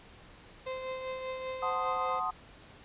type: tone with tremolo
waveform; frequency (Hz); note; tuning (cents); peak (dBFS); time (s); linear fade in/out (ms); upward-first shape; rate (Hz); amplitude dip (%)
35% pulse; 519; C5; -14; -32; 0.66-2.2; 10; triangle; 5.1; 45
type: chord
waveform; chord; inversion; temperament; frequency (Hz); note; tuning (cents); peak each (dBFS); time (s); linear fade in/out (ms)
sine; F# diminished seventh; none; equal; 740 / 880 / 1046.5 / 1244.5; F#5 / A5 / C6 / Eb6; 0 / 0 / 0 / 0; -36 / -39 / -36 / -33; 1.62-2.31; 10
effects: pink hiss -54 dBFS RMS until 2.84 s + resampled to 8000 Hz